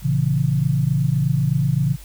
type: chord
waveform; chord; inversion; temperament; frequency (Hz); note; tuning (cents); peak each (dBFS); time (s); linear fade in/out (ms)
sine; A# diminished; none; just; 116.54 / 139.85 / 167.82; A#2 / C#3 / E3; 0 / +16 / +31; -23 / -18 / -22; 0.02-1.97; 50
effects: added 50 Hz sine -38 dBFS peak until 2.04 s + white hiss -46 dBFS RMS until 2.04 s